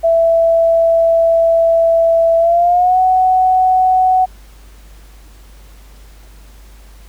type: tone with pitch glide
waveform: sine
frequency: 663 to 744.2 Hz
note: E5 to F#5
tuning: +10 to +10 cents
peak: -8 dBFS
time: 0.03-4.26 s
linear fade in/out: 20 ms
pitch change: +200 cents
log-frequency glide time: 2.38-2.99 s
effects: added 50 Hz sine -37 dBFS peak until 7.08 s + pink hiss -47 dBFS RMS until 7.08 s